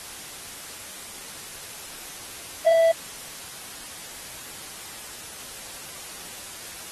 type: tone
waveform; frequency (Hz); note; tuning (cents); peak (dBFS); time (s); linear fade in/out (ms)
triangle; 659.3; E5; 0; -13; 2.66-2.92; 10
effects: white hiss -39 dBFS RMS until 6.91 s + AAC 32 kbps